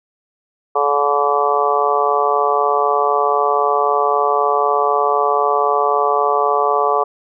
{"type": "harmonic tone", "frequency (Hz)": 143.9, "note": "D3", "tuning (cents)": -35, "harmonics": [3, 4, 5, 6, 7, 8], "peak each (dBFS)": [-19, -22, -19, -22, -22, -18], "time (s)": [0.75, 7.04], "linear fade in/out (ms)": 10, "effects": []}